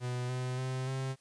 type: tone with pitch steps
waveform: 45% pulse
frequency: 124.1 / 126.85 / 129.67 / 132.55 Hz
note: B2 / B2 / C3 / C3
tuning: +9 / +47 / -15 / +23 cents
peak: -33 dBFS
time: 0-1.16 s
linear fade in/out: 50 ms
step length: 290 ms
effects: white hiss -68 dBFS RMS until 1.2 s + resampled to 22050 Hz